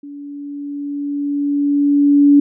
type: tone with level ramp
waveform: sine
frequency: 286.3 Hz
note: D4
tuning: 44 cents flat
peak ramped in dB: -30 to -5 dBFS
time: 0.03-2.4 s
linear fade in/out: 5 ms
effects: none